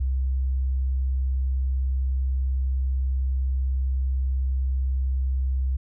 sine tone, 65.41 Hz, C2, in tune, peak -21 dBFS, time 0-5.77 s, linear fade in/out 10 ms, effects none

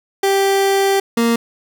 30% pulse tone pair in turn, 392 / 232.4 Hz, G4 / A#3, 0 / -5 cents, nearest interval major sixth, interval 905 cents, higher first, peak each -10 dBFS, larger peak neither, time 0.23-1 / 1.17-1.36 s, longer first, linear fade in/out 5 ms, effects none

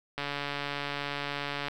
click train, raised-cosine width 0.3 ms, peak -17 dBFS, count 216, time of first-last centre 0.18-1.683 s, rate 143 Hz, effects 9-bit

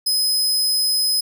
sawtooth tone, 5060 Hz, D#8, 28 cents sharp, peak -14 dBFS, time 0.06-1.21 s, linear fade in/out 10 ms, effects none

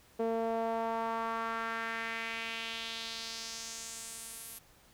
sawtooth tone with band-pass filter sweep, 227.1 Hz, A#3, 45 cents flat, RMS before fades -37 dBFS, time 0.19-4.59 s, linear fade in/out 10 ms, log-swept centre 500 to 12000 Hz, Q 2.3, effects pink hiss -62 dBFS RMS until 4.93 s

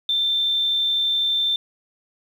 sine tone, 3564 Hz, A7, 22 cents sharp, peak -18 dBFS, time 0.09-1.56 s, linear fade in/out 2 ms, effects 8-bit

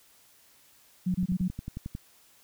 sine tone bursts, 182.5 Hz, F#3, 24 cents flat, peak -24 dBFS, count 4, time 1.06-1.483 s, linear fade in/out 10 ms, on 87 ms, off 25 ms
click train, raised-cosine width 5 ms, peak -23 dBFS, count 10, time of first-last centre 1.14-1.951 s, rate 11.1 Hz
effects white hiss -60 dBFS RMS until 2.43 s

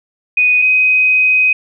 sine tone pair in turn, 2488 / 2514 Hz, D#7 / D#7, -1 / +17 cents, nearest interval unison, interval 18 cents, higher second, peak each -8 dBFS, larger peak neither, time 0.37-0.62 / 0.62-1.53 s, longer second, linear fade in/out 5 ms, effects none

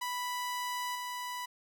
sawtooth tone with level steps, 987.8 Hz, B5, in tune, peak -30 / -33 dBFS, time 0.01-1.46 s, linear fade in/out 10 ms, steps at 0.95 s, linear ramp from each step 5 ms, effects none

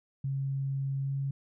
sine tone with pitch glide, 136.5 to 137.53 Hz, C#3 to C#3, -26 to -13 cents, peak -29 dBFS, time 0.24-1.31 s, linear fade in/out 5 ms, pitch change +13 cents, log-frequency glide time 1.01-1.11 s, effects none

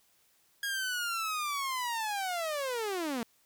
sawtooth linear sweep, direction down, 1643 to 220 Hz, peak -28 dBFS, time 0.63-3.23 s, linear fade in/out 2 ms, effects white hiss -68 dBFS RMS until 3.45 s

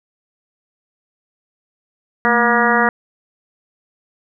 harmonic tone with a mistuned harmonic, 238.4 Hz, A#3, 39 cents sharp, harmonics 1 / 2 / 3 / 4 / 5 / 6 / 7 / 8, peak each -20 / -20 / -20 / -20 / -20 / -20 / -20 / -20 dBFS, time 2.25-2.89 s, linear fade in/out 0 ms, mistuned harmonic 1, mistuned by -100 cents, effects none

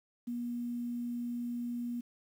sine tone with quantisation, 239.9 Hz, A#3, 50 cents sharp, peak -34 dBFS, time 0.27-2.01 s, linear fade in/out 10 ms, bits 10, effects none

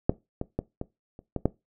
clicks, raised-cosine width 2 ms, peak -6 / -16 / -14 / -18 / -30 / -15 / -8 dBFS, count 7, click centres 0.095 / 0.414 / 0.59 / 0.814 / 1.191 / 1.363 / 1.456 s, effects noise-tail reverb RT60 0.2 s tail -19 dB re dry

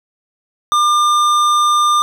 sine tone with hard clipping, 1200 Hz, D6, 37 cents sharp, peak -12 dBFS, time 0.72-2.02 s, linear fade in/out 0 ms, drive 13 dB, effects none

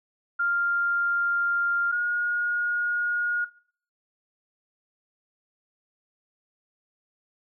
sine tone pair in turn, 1396.9 / 1435.3 Hz, F6 / F6, 0 / +47 cents, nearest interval unison, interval 47 cents, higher second, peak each -22 dBFS, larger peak neither, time 0.39-1.92 / 1.92-3.45 s, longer neither, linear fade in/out 10 ms, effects noise-tail reverb RT60 0.5 s tail -20 dB re dry

